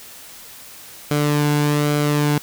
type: tone with flanger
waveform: sawtooth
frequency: 147.4 Hz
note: D3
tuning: 7 cents sharp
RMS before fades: -18 dBFS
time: 1.11-2.38 s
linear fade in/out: 0 ms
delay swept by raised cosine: 1.1 to 1.63 ms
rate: 1.2 Hz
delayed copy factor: -0.5
effects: white hiss -40 dBFS RMS until 2.42 s

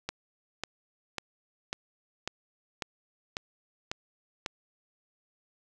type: click train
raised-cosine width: 0.2 ms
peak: -15 dBFS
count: 9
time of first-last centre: 0.09-4.462 s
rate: 1.83 Hz
effects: none

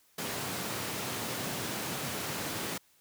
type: high-pass noise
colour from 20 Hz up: pink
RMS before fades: -36 dBFS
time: 0.18-2.78 s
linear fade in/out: 5 ms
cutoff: 110 Hz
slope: 24 dB/octave
effects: white hiss -66 dBFS RMS until 3 s

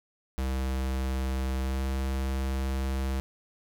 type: tone with pitch glide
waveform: square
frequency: 65.6 to 66.4 Hz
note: C2 to C2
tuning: +5 to +26 cents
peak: -28 dBFS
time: 0.38-3.2 s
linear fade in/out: 0 ms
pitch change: +21 cents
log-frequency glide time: 1.61-1.82 s
effects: none

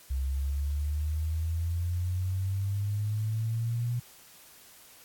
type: exponential sweep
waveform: sine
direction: up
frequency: 65.41 to 122.1 Hz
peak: -27 dBFS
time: 0.1-4 s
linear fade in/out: 10 ms
effects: white hiss -54 dBFS RMS until 5.04 s + AAC 64 kbps

